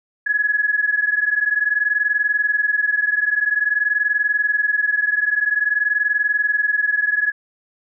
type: tone pair together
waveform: sine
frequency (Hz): 1679.5 / 1700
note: G#6 / G#6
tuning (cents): +19 / +40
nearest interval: unison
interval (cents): 21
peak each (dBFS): -18 / -20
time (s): 0.26-7.32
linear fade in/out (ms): 10
effects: none